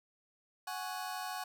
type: chord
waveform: sawtooth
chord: F# suspended second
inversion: none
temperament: just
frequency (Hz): 740 / 832.5 / 1110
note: F#5 / G#5 / C#6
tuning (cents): 0 / +4 / +2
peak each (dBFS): -37 / -39 / -40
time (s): 0.67-1.44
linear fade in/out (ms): 5
effects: none